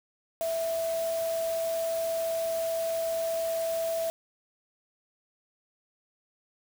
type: tone in noise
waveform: sine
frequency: 659.3 Hz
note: E5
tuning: in tune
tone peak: -27 dBFS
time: 0.41-4.1 s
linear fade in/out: 0 ms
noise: white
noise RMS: -41 dBFS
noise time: 0.41-4.1 s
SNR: +11 dB
effects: none